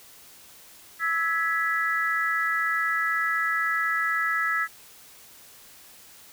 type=tone cluster; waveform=sine; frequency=1310 / 1674 / 1968 Hz; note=E6 / G#6 / B6; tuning=-11 / +13 / -7 cents; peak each=-27 dBFS; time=0.99-4.68 s; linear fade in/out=50 ms; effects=white hiss -50 dBFS RMS until 6.32 s